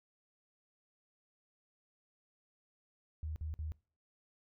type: tone bursts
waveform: sine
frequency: 77.78 Hz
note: D#2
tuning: in tune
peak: -37 dBFS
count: 3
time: 3.23-3.72 s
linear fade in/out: 0 ms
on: 130 ms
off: 50 ms
effects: noise-tail reverb RT60 0.4 s tail -23 dB re dry